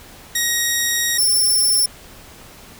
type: tone pair in turn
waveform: 10% pulse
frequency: 1886 / 5393 Hz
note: A#6 / E8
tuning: +20 / +39 cents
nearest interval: octave + tritone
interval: 1819 cents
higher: second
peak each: -8 dBFS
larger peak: neither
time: 0.35-1.18 / 1.18-1.86 s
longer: first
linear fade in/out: 5 ms
effects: pink hiss -42 dBFS RMS until 2.79 s